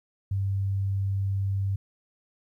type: tone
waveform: sine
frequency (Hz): 97.9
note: G2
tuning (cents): -2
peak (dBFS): -24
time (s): 0.31-1.76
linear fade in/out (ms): 5
effects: 11-bit